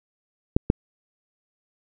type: clicks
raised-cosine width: 3 ms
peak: -3 dBFS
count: 2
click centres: 0.565 / 0.701 s
effects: none